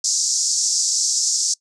pink band-pass noise, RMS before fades -20 dBFS, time 0.04-1.54 s, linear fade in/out 5 ms, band 5100 to 7700 Hz, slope 48 dB/octave, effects noise-tail reverb RT60 0.1 s tail -23 dB re dry

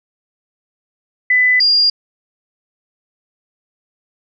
sine tone pair in turn, 2000 / 4815 Hz, B6 / D8, +21 / +42 cents, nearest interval octave + minor third, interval 1521 cents, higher second, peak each -9 dBFS, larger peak neither, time 1.3-1.6 / 1.6-1.9 s, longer neither, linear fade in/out 5 ms, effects none

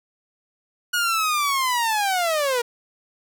sawtooth linear sweep, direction down, 1455 to 465.9 Hz, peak -16 dBFS, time 0.93-2.62 s, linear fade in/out 10 ms, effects none

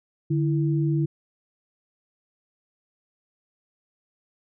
sine tone pair together, 147.67 / 329.7 Hz, D3 / E4, +10 / 0 cents, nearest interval octave + major second, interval 1390 cents, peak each -21 / -26 dBFS, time 0.3-1.06 s, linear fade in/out 10 ms, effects none

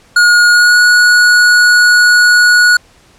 square tone with pitch glide, 1440 to 1458.4 Hz, F#6 to F#6, -47 to -25 cents, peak -5 dBFS, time 0.16-2.77 s, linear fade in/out 5 ms, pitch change +22 cents, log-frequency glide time 0.52-0.79 s, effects pink hiss -46 dBFS RMS until 3.18 s + low-pass 9000 Hz 12 dB/octave

